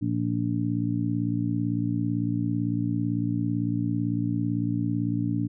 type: harmonic tone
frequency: 57.9 Hz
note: A#1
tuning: 11 cents flat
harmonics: 2 / 3 / 4 / 5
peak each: -28 / -31 / -31 / -28 dBFS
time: 0.01-5.48 s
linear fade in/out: 20 ms
effects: none